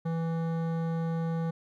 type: tone with hard clipping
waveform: triangle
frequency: 164.81 Hz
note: E3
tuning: in tune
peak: -30 dBFS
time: 0.05-1.51 s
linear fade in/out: 10 ms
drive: 18 dB
effects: none